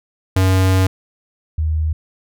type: tone pair in turn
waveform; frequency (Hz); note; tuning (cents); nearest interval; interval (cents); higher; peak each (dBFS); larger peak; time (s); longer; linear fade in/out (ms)
square / sine; 94.1 / 78.33; F#2 / D#2; +30 / +12; minor third; 318; first; -12 / -15; first; 0.36-0.87 / 1.58-1.93; first; 5
effects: none